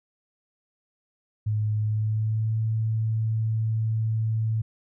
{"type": "tone with pitch glide", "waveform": "sine", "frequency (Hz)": [106.8, 110.82], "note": ["G#2", "A2"], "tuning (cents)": [49, 13], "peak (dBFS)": -22, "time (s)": [1.46, 4.62], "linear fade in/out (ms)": 10, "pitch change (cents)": 64, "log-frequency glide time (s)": [1.78, 2.58], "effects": []}